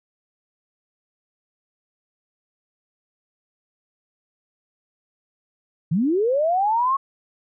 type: linear sweep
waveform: sine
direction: up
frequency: 144 to 1108.7 Hz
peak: -17 dBFS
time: 5.91-6.97 s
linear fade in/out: 10 ms
effects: none